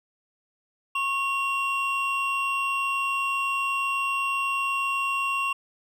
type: tone pair together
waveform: triangle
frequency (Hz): 1092.9 / 2754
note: C#6 / F7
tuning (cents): -25 / -25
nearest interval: octave + major third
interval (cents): 1600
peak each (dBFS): -25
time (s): 0.95-5.53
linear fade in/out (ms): 5
effects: none